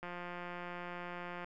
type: click train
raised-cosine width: 0.5 ms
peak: -29 dBFS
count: 250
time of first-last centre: 0.03-1.445 s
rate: 176 Hz
effects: none